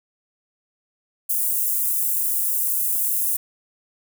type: high-pass noise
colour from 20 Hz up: white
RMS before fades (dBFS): -22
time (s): 1.29-3.37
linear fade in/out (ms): 10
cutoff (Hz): 9300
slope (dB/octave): 24
effects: none